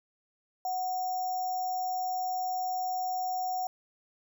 sine tone with sample-and-hold, 740 Hz, F#5, in tune, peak -29 dBFS, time 0.65-3.67 s, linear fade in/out 2 ms, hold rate 6300 Hz, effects none

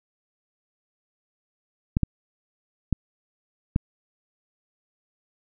clicks, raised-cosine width 5 ms, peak -8 dBFS, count 4, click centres 1.969 / 2.033 / 2.927 / 3.761 s, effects none

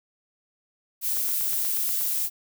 violet noise, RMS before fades -26 dBFS, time 1.01-2.3 s, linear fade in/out 50 ms
click train, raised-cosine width 0.3 ms, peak -24 dBFS, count 8, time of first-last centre 1.17-2.011 s, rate 8.32 Hz
effects none

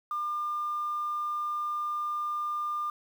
sine tone, 1200 Hz, D6, 37 cents sharp, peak -28 dBFS, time 0.11-2.9 s, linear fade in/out 2 ms, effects tanh soft clip ceiling -25 dBFS + 9-bit

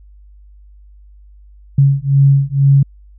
sine beating tone pair, 137.5 / 139.6 Hz, C#3 / C#3, -14 / +13 cents, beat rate 2.1 Hz, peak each -11 dBFS, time 1.78-2.83 s, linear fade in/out 5 ms, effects added 50 Hz sine -39 dBFS peak until 3.18 s

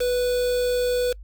triangle tone with quantisation, 493.9 Hz, B4, in tune, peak -18 dBFS, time 0-1.13 s, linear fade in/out 10 ms, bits 5, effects noise-tail reverb RT60 0.1 s tail -26 dB re dry + added 50 Hz sine -38 dBFS peak until 1.23 s

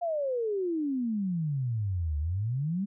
sine exponential two-way sweep, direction down then up, 709 to 72 to 207.4 Hz, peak -27 dBFS, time 0.01-2.86 s, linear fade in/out 20 ms, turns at 2.18 s, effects none

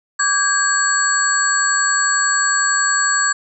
sine tone cluster, 1155 / 1552 / 1643 / 4433 / 7650 Hz, D6 / G6 / G#6 / C#8 / A#8, -29 / -18 / -19 / -1 / +44 cents, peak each -21 / -26 / -18 / -27 / -18 dBFS, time 0.19-3.33 s, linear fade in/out 10 ms, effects none

